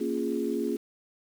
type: chord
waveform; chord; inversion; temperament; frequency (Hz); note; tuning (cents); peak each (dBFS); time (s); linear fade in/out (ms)
sine; Bb minor seventh; none; equal; 233.1 / 277.2 / 349.2 / 415.3; Bb3 / Db4 / F4 / Ab4; 0 / 0 / 0 / 0; -32; 0-0.77; 10
effects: 8-bit